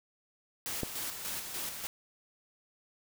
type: noise with tremolo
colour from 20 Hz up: white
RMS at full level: -37 dBFS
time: 0.66-1.87 s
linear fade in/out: 0 ms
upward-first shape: square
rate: 3.4 Hz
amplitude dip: 45%
type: click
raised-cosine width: 2 ms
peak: -19 dBFS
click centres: 0.833 s
effects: none